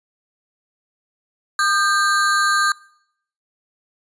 square ring-modulated tone, 1396.9 Hz, F6, in tune, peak -13 dBFS, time 1.59-2.72 s, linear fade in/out 2 ms, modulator 183 Hz, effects noise-tail reverb RT60 0.7 s tail -23 dB re dry + resampled to 22050 Hz

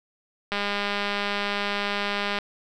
click train, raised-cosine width 0.3 ms, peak -11 dBFS, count 380, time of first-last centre 0.52-2.387 s, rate 203 Hz, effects none

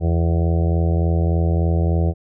harmonic tone, 83.4 Hz, E2, 21 cents sharp, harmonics 1 / 2 / 4 / 5 / 6 / 7 / 8 / 9, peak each -16 / -22 / -28 / -30 / -32 / -33 / -34 / -35 dBFS, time 0-2.14 s, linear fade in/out 50 ms, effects none

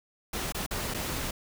pink noise with dropouts, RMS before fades -33 dBFS, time 0.33-1.31 s, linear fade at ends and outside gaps 5 ms, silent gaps 0.523-0.545 / 0.664-0.709 / 0.94-0.944 s, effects none

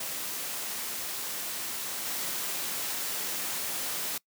white noise with level steps, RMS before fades -35 / -33 dBFS, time 0-4.18 s, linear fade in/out 5 ms, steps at 2.05 s, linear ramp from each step 5 ms, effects noise-tail reverb RT60 0.1 s tail -23 dB re dry + high-pass 150 Hz 12 dB/octave

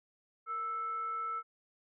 sine tone with frequency modulation, 1318.5 Hz, E6, in tune, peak -34 dBFS, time 0.46-1.43 s, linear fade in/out 50 ms, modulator 853 Hz, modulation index 0.22, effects none

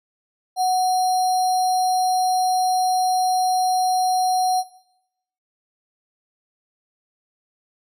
sine tone with sample-and-hold, 740 Hz, F#5, in tune, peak -16 dBFS, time 0.56-4.64 s, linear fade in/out 50 ms, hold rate 4900 Hz, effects noise-tail reverb RT60 0.8 s tail -17 dB re dry + resampled to 32000 Hz

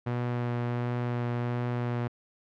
sawtooth tone with vibrato, 121.1 Hz, B2, 34 cents flat, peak -24 dBFS, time 0.06-2.08 s, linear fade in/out 10 ms, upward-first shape triangle, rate 1.4 Hz, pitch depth 13 cents each way, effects low-pass 2000 Hz 12 dB/octave

